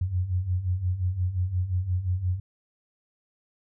sine beating tone pair, 87.31 / 93.01 Hz, F2 / F#2, 0 / +10 cents, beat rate 5.7 Hz, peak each -30 / -25 dBFS, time 0.01-2.4 s, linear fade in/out 5 ms, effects none

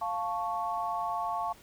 sine chord, F augmented, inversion none, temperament equal, 698.5 / 880 / 1108.7 Hz, F5 / A5 / C#6, 0 / 0 / 0 cents, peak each -34 dBFS, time 0.01-1.53 s, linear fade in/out 10 ms, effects pink hiss -56 dBFS RMS until 1.62 s

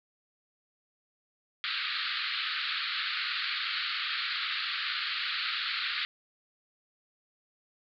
white band-pass noise, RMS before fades -33 dBFS, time 1.64-6.05 s, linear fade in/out 0 ms, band 1200 to 4500 Hz, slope 96 dB/octave, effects none

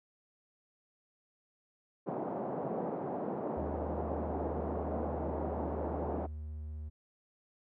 white band-pass noise, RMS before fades -37 dBFS, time 2.06-6.27 s, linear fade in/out 20 ms, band 150 to 740 Hz, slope 24 dB/octave
triangle tone with pitch glide, 77.1 to 76.3 Hz, D#2 to D#2, -15 to -33 cents, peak -37 dBFS, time 3.56-6.9 s, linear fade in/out 20 ms, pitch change -18 cents, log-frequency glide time 4.07-5.19 s
effects none

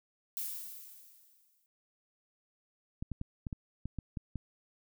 violet noise with exponential decay, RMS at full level -36 dBFS, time 0.37-1.66 s, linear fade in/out 0 ms, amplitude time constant 280 ms
clicks, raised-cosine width 5 ms, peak -25 dBFS, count 9, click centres 3.025 / 3.117 / 3.214 / 3.468 / 3.528 / 3.856 / 3.987 / 4.172 / 4.357 s
effects none

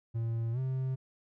triangle tone with pitch glide, 114.7 to 131 Hz, A#2 to C3, -28 to +2 cents, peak -28 dBFS, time 0.14-0.96 s, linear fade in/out 20 ms, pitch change +230 cents, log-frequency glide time 0.52-0.59 s, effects none

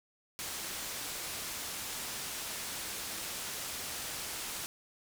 white low-pass noise, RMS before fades -40 dBFS, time 0.39-4.66 s, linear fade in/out 0 ms, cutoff 11000 Hz, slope 12 dB/octave, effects none

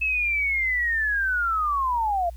sine linear sweep, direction down, 2615 to 665 Hz, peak -21 dBFS, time 0.01-2.3 s, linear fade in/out 10 ms, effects added 60 Hz sine -36 dBFS peak until 2.36 s + white hiss -59 dBFS RMS until 2.36 s

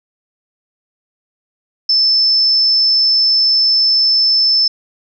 sine tone, 5274 Hz, E8, in tune, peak -9 dBFS, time 1.89-4.68 s, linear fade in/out 5 ms, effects none

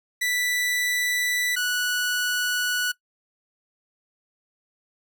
sawtooth tone pair in turn, 1974 / 1473.3 Hz, B6 / F#6, -1 / -8 cents, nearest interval perfect fourth, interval 507 cents, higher first, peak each -19 dBFS, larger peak neither, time 0.21-1.56 / 1.56-2.92 s, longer second, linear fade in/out 10 ms, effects noise-tail reverb RT60 0.1 s tail -19 dB re dry

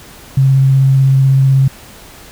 sine tone with vibrato, 134.5 Hz, C3, 48 cents sharp, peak -6 dBFS, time 0.37-1.68 s, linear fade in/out 5 ms, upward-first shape sine, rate 16 Hz, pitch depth 12 cents each way, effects pink hiss -37 dBFS RMS until 2.31 s

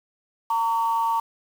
sine tone pair together, 915 / 1132 Hz, A#5 / C#6, -32 / +36 cents, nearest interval major third, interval 368 cents, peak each -20 / -26 dBFS, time 0.5-1.2 s, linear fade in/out 5 ms, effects tanh soft clip ceiling -14 dBFS + 7-bit

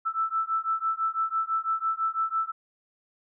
sine beating tone pair, 1318.5 / 1324.5 Hz, E6 / E6, 0 / +8 cents, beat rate 6 Hz, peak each -28 dBFS, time 0.05-2.52 s, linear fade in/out 20 ms, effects none

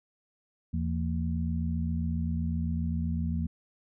sine tone cluster, 80.9 / 168.6 / 228.7 Hz, E2 / E3 / A#3, -32 / +39 / -33 cents, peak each -30 / -32 / -34 dBFS, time 0.73-3.47 s, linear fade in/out 10 ms, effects none

